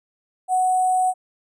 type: tone with sample-and-hold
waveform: sine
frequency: 740 Hz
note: F#5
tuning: in tune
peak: -16 dBFS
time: 0.48-1.14 s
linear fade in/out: 50 ms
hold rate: 8820 Hz
effects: resampled to 22050 Hz